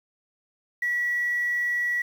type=tone; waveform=sine; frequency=1937 Hz; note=B6; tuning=34 cents flat; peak=-22 dBFS; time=0.82-2.02 s; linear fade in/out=5 ms; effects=tanh soft clip ceiling -18 dBFS + 8-bit